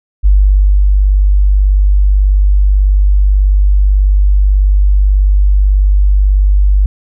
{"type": "tone with ADSR envelope", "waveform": "sine", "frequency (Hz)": 49.14, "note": "G1", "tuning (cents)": 5, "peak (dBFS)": -3, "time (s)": [0.23, 6.86], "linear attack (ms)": 28, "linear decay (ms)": 550, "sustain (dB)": -2, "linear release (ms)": 3, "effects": []}